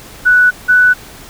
sine tone pair in turn, 1480 / 1487.7 Hz, F#6 / F#6, 0 / +9 cents, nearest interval unison, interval 9 cents, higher second, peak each -5 dBFS, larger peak neither, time 0.25-0.51 / 0.68-0.94 s, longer neither, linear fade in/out 20 ms, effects pink hiss -35 dBFS RMS until 1.29 s

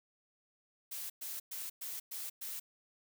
blue noise bursts, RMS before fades -42 dBFS, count 6, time 0.91-2.6 s, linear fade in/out 10 ms, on 190 ms, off 110 ms, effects none

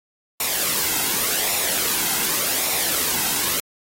white noise with flanger, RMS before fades -22 dBFS, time 0.4-3.6 s, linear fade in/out 2 ms, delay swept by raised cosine 0.63 to 1.73 ms, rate 0.87 Hz, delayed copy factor -0.5, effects AAC 48 kbps

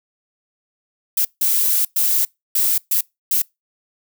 violet noise bursts at uneven times, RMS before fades -17 dBFS, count 6, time 1.17-1.25 / 1.41-1.85 / 1.96-2.25 / 2.55-2.78 / 2.91-3.01 / 3.31-3.42 s, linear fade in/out 5 ms, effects noise-tail reverb RT60 0.2 s tail -25 dB re dry

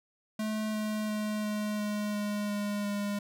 square tone with pitch steps, 215.8 / 214.1 / 212.3 / 210.6 / 208.9 / 207.2 / 205.6 / 203.9 Hz, A3 / A3 / G#3 / G#3 / G#3 / G#3 / G#3 / G#3, -33 / -47 / +38 / +24 / +10 / -4 / -17 / -32 cents, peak -31 dBFS, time 0.39-3.19 s, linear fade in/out 5 ms, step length 350 ms, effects none

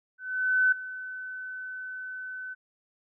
sine tone with ADSR envelope, 1513 Hz, F#6, 38 cents sharp, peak -18 dBFS, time 0.18-2.55 s, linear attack 540 ms, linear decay 6 ms, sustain -17 dB, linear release 25 ms, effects none

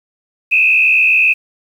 sine tone with frequency modulation, 2557 Hz, D#7, 47 cents sharp, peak -8 dBFS, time 0.51-1.34 s, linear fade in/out 20 ms, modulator 67.5 Hz, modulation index 1.5, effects 7-bit

